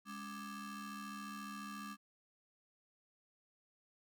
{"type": "ring-modulated tone", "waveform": "35% pulse", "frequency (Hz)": 486.1, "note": "B4", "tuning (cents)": -28, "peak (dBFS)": -40, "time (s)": [0.05, 1.97], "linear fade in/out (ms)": 50, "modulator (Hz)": 692, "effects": []}